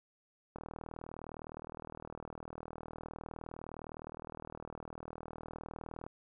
click train, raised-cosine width 1 ms, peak -30 dBFS, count 219, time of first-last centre 0.56-6.065 s, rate 39.6 Hz, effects none

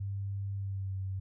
sine tone with pitch glide, 98.9 to 95.64 Hz, G2 to G2, +16 to -42 cents, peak -33 dBFS, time 0-1.2 s, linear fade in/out 10 ms, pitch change -58 cents, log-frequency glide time 0.55-0.96 s, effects none

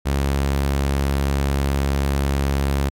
sawtooth tone, 69.3 Hz, C#2, in tune, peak -14 dBFS, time 0.05-2.9 s, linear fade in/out 20 ms, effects AAC 64 kbps

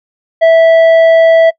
triangle tone with tanh clipping, 656 Hz, E5, 9 cents flat, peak -4 dBFS, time 0.41-1.51 s, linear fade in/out 20 ms, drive 11 dB, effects noise-tail reverb RT60 0.1 s tail -25 dB re dry

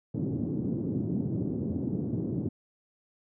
white band-pass noise, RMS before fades -31 dBFS, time 0.14-2.49 s, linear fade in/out 5 ms, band 100 to 300 Hz, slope 24 dB/octave, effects none

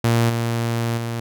sawtooth tone with level steps, 116.54 Hz, A#2, in tune, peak -11 / -16 / -20 dBFS, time 0.04-1.2 s, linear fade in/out 5 ms, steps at 0.29 / 0.97 s, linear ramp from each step 10 ms, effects none

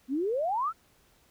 sine exponential sweep, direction up, 246.9 to 1396.9 Hz, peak -26 dBFS, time 0.08-0.73 s, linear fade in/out 50 ms, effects pink hiss -64 dBFS RMS until 1.3 s

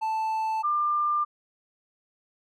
triangle / sine tone pair in turn, 880 / 1194.8 Hz, A5 / D6, 0 / +29 cents, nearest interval perfect fourth, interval 529 cents, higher second, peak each -23 / -22 dBFS, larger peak second, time 0.01-0.63 / 0.63-1.25 s, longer neither, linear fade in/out 20 ms, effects none

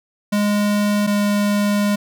square tone pair in turn, 206.5 / 205.2 Hz, G#3 / G#3, -10 / -21 cents, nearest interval unison, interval 11 cents, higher first, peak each -16 dBFS, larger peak neither, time 0.32-1.07 / 1.07-1.96 s, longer second, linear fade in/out 10 ms, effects none

